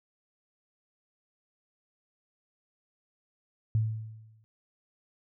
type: tone with exponential decay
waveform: sine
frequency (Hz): 110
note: A2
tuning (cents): 0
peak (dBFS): -21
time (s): 3.75-4.44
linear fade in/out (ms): 0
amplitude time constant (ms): 150
effects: none